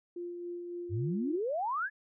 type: tone with tremolo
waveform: sine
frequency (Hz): 349.2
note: F4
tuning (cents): 0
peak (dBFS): -36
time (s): 0.16-1.36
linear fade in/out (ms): 5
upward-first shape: sine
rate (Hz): 3.6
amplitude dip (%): 30
type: exponential sweep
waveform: sine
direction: up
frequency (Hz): 89.7 to 1760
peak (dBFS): -30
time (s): 0.89-1.9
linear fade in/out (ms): 50
effects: none